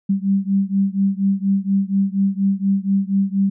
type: beating tone pair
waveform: sine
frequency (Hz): 194.2 / 198.4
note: G3 / G3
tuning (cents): -16 / +21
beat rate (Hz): 4.2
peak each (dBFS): -18 / -19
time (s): 0.09-3.5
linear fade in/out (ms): 10
effects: none